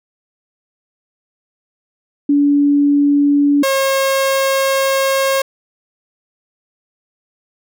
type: tone pair in turn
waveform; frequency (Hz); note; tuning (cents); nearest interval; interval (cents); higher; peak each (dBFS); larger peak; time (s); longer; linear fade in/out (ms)
sine / sawtooth; 286.9 / 540.4; D4 / C#5; -40 / -44; major seventh; 1096; second; -9; neither; 2.29-3.63 / 3.63-5.42; second; 5
effects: none

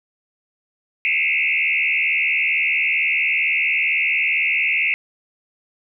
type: tone with frequency modulation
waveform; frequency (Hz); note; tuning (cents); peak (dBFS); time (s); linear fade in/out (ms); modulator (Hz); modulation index
sine; 2400; D7; +37; -16; 1.05-4.94; 0; 77.8; 4
effects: none

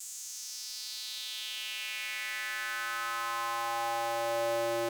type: tone with high-pass filter sweep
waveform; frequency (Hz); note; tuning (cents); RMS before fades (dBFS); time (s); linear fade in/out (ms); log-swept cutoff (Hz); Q
square; 116.2; A#2; -5; -35; 0-4.89; 5; 7500 to 450; 3.3
effects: none

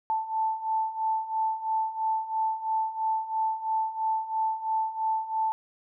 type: beating tone pair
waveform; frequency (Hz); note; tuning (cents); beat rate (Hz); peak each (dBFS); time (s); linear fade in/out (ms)
sine; 880 / 883; A5 / A5; 0 / +6; 3; -31 / -27; 0.1-5.52; 0
effects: none

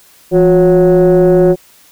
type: tone with frequency modulation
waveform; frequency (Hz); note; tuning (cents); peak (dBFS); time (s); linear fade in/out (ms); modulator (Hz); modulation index
sine; 361.6; F#4; -40; -3; 0.31-1.56; 50; 192; 0.99
effects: tanh soft clip ceiling -3 dBFS + white hiss -45 dBFS RMS until 1.91 s

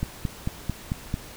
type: click train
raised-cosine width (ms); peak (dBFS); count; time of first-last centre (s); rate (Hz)
5; -13; 6; 0.03-1.141; 4.5
effects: pink hiss -43 dBFS RMS until 1.36 s

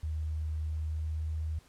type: tone with pitch glide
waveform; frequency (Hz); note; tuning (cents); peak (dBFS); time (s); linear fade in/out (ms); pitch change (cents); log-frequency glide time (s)
sine; 77.78 to 78.64; D#2 to D#2; 0 to +19; -31; 0.03-1.59; 5; +19; 0.59-1.46
effects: pink hiss -62 dBFS RMS until 1.68 s + low-pass 11000 Hz 12 dB/octave

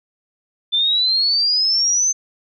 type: exponential sweep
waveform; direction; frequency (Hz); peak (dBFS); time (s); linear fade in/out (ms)
sine; up; 3520 to 6272; -14; 0.72-2.13; 20
effects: none

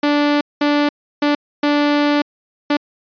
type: tone bursts at uneven times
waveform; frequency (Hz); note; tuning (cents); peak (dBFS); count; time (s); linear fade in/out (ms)
sawtooth; 292.1; D4; -9; -9; 5; 0.03-0.41 / 0.61-0.89 / 1.22-1.35 / 1.63-2.22 / 2.7-2.77; 5
effects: resampled to 11025 Hz

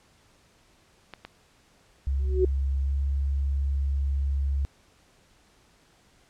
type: clicks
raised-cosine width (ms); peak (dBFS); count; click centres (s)
0.3; -23; 2; 1.137 / 1.25
type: tone with pitch glide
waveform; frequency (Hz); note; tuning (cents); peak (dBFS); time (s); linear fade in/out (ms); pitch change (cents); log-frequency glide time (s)
sine; 68 to 69.11; C#2 to C#2; -33 to -5; -23; 2.07-4.65; 0; +28; 2.83-2.91
type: tone with exponential growth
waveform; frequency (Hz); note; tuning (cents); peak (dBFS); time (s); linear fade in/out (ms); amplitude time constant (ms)
sine; 372.1; F#4; +10; -16; 2.19-2.45; 5; 55
effects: pink hiss -61 dBFS RMS until 6.29 s + low-pass 9000 Hz 12 dB/octave

